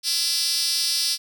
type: tone with high-pass filter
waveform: 5% pulse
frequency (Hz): 336.9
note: E4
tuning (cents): +38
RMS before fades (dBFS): -23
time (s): 0.03-1.18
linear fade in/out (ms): 50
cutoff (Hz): 5300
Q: 4.1
effects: none